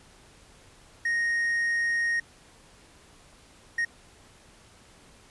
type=tone bursts at uneven times; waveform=triangle; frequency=1864.7 Hz; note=A#6; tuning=in tune; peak=-22 dBFS; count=2; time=1.05-2.2 / 3.78-3.85 s; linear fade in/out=5 ms; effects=pink hiss -55 dBFS RMS until 5.3 s + resampled to 24000 Hz

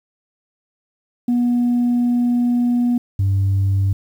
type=tone pair in turn; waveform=sine; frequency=242.2 / 97.49 Hz; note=B3 / G2; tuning=-34 / -9 cents; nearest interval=octave + major third; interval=1575 cents; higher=first; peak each=-12 dBFS; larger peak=neither; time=1.28-2.98 / 3.19-3.93 s; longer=first; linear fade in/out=5 ms; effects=tanh soft clip ceiling -12 dBFS + 8-bit

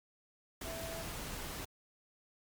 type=tone in noise; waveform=sine; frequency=659.3 Hz; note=E5; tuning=in tune; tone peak=-44 dBFS; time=0.65-1.03 s; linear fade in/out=5 ms; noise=pink; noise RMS=-43 dBFS; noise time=0.61-1.65 s; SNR=-4 dB; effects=Opus 48 kbps

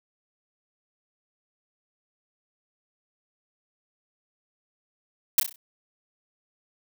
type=noise with echo; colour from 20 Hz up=blue; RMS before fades=-17 dBFS; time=5.38-5.4 s; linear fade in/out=2 ms; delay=32 ms; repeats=5; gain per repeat=-7 dB; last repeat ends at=5.56 s; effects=none

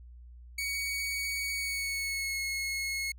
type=tone with pitch glide; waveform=sawtooth; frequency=2246 to 2175 Hz; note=C#7 to C#7; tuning=+22 to -33 cents; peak=-28 dBFS; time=0.58-3.12 s; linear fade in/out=5 ms; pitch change=-55 cents; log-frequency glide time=1.52-2.39 s; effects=added 60 Hz sine -47 dBFS peak until 3.18 s

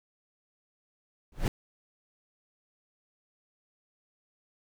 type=noise with exponential growth; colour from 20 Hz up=brown; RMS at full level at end=-18 dBFS; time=1.32-1.48 s; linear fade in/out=2 ms; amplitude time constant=34 ms; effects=none

